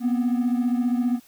triangle beating tone pair, 241.3 / 256.3 Hz, B3 / C4, -40 / -36 cents, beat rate 15 Hz, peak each -18 / -23 dBFS, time 0-1.2 s, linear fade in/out 50 ms, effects tanh soft clip ceiling -14 dBFS + white hiss -55 dBFS RMS until 1.27 s

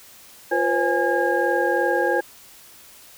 sine tone cluster, 348.9 / 491.2 / 534 / 827 / 1628 Hz, F4 / B4 / C5 / G#5 / G#6, -2 / -9 / +35 / -8 / -35 cents, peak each -24 dBFS, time 0.51-2.21 s, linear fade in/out 10 ms, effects tanh soft clip ceiling -6 dBFS + white hiss -47 dBFS RMS until 3.17 s

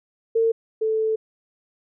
sine tone pair in turn, 453.6 / 439.4 Hz, A#4 / A4, -47 / -2 cents, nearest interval minor second, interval 55 cents, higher first, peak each -16 / -19 dBFS, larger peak first, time 0.35-0.52 / 0.81-1.16 s, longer second, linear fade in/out 10 ms, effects none

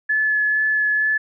sine tone with vibrato, 1719 Hz, A6, 41 cents flat, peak -16 dBFS, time 0.09-1.18 s, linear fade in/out 10 ms, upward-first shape sine, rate 2.2 Hz, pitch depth 11 cents each way, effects none

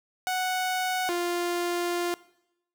sawtooth tone pair in turn, 740 / 349.2 Hz, F#5 / F4, 0 / 0 cents, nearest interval octave + minor second, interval 1300 cents, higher first, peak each -22 dBFS, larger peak neither, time 0.27-1.09 / 1.09-2.14 s, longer second, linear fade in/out 0 ms, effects noise-tail reverb RT60 0.8 s tail -20 dB re dry

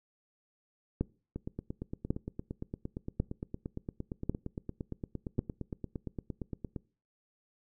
two click trains, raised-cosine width 3 ms, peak -16 / -24 dBFS, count 5 / 48, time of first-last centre 1.01-5.391 / 1.36-6.762 s, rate 0.913 / 8.7 Hz, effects noise-tail reverb RT60 0.4 s tail -23 dB re dry

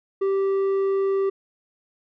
square tone with low-pass filter, 390.1 Hz, G4, 8 cents flat, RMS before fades -22 dBFS, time 0.21-1.3 s, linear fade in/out 10 ms, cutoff 870 Hz, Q 0.69, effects none

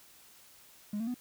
triangle tone with pitch steps, 207.7 / 226.5 / 247 Hz, G#3 / A#3 / B3, 0 / -50 / 0 cents, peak -29 dBFS, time 0.93-1.143 s, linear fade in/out 5 ms, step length 71 ms, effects tanh soft clip ceiling -27 dBFS + white hiss -58 dBFS RMS until 1.2 s

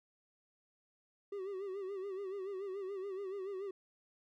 triangle tone with vibrato, 388.6 Hz, G4, 15 cents flat, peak -37 dBFS, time 1.32-3.71 s, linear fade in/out 5 ms, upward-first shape sine, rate 7 Hz, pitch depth 84 cents each way, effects none

